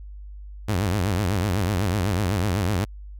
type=tone with vibrato; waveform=sawtooth; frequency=96.1 Hz; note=G2; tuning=34 cents flat; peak=-17 dBFS; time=0.68-2.85 s; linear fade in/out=10 ms; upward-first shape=triangle; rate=8 Hz; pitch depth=250 cents each way; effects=added 50 Hz sine -36 dBFS peak until 3.19 s